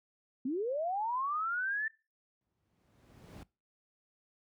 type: linear sweep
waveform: sine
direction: up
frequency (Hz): 240.2 to 1788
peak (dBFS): -31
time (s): 0.45-1.88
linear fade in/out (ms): 5
type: noise with exponential growth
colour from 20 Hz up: brown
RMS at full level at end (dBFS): -42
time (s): 2.41-3.43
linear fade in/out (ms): 1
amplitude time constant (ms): 220
effects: noise-tail reverb RT60 0.3 s tail -22 dB re dry + high-pass 100 Hz 12 dB/octave